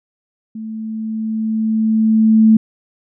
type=tone with level ramp; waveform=sine; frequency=220 Hz; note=A3; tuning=in tune; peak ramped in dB=-25 to -5 dBFS; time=0.55-2.57 s; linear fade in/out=5 ms; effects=none

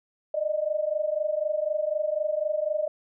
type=tone pair together; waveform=sine; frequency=598.3 / 622.3 Hz; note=D5 / D#5; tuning=+32 / 0 cents; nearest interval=minor second; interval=68 cents; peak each=-27 dBFS; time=0.34-2.88 s; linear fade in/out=5 ms; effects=none

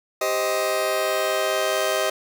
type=chord; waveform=sawtooth; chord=C minor; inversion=second; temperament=just; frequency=392.4 / 523.3 / 627.9 Hz; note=G4 / C5 / Eb5; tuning=+2 / 0 / +16 cents; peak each=-24 / -23 / -19 dBFS; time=0.21-2.1 s; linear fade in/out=5 ms; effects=none

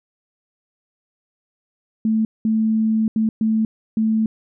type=tone bursts at uneven times; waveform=sine; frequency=220.1 Hz; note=A3; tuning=1 cent sharp; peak=-15 dBFS; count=5; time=2.05-2.25 / 2.45-3.08 / 3.16-3.29 / 3.41-3.65 / 3.97-4.26 s; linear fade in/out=2 ms; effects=none

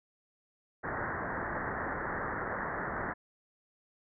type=low-pass noise; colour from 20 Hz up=white; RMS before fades=-36 dBFS; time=0.83-3.14 s; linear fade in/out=20 ms; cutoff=1900 Hz; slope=96 dB/octave; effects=none

